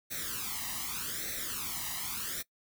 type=noise with flanger; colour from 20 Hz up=white; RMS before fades=-37 dBFS; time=0.1-2.43 s; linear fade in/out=20 ms; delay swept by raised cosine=0.5 to 1.03 ms; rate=0.84 Hz; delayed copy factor=+0.8; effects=noise-tail reverb RT60 0.1 s tail -21 dB re dry